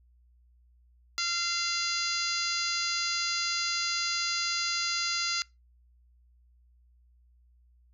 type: harmonic tone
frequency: 689 Hz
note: F5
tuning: 24 cents flat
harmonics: 2 / 3 / 4 / 5 / 6 / 7 / 8 / 9 / 10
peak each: -35 / -36 / -38 / -41 / -35 / -32 / -44 / -38 / -42 dBFS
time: 1.18-5.42 s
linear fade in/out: 0 ms
effects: noise-tail reverb RT60 0.2 s tail -22 dB re dry + added 60 Hz sine -59 dBFS peak until 7.93 s